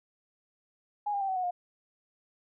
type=tone with pitch steps; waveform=sine; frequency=828 / 803.5 / 779.7 / 756.7 / 734.3 / 712.5 Hz; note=G#5 / G5 / G5 / F#5 / F#5 / F5; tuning=-5 / +43 / -10 / +39 / -13 / +34 cents; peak=-28 dBFS; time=1.06-1.51 s; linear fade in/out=10 ms; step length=75 ms; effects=none